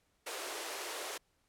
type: high-pass noise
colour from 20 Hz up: pink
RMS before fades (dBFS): -41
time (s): 0.26-1.18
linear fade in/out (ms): 10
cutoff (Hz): 350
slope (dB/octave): 48
effects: pink hiss -75 dBFS RMS until 1.48 s + low-pass 12000 Hz 12 dB/octave